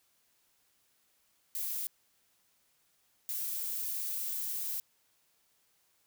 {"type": "noise bursts at uneven times", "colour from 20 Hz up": "violet", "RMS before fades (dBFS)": -36, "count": 2, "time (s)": [[1.55, 1.87], [3.29, 4.8]], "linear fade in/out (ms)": 0, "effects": ["white hiss -72 dBFS RMS until 6.06 s"]}